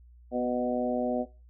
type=harmonic tone with a mistuned harmonic; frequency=123.47 Hz; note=B2; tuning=in tune; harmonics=2 / 3 / 4 / 5 / 6; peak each=-30 / -36 / -32 / -31 / -35 dBFS; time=0.31-1.26 s; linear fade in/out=50 ms; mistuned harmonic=4; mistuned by=+16 cents; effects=noise-tail reverb RT60 0.3 s tail -18 dB re dry + added 60 Hz sine -51 dBFS peak until 1.49 s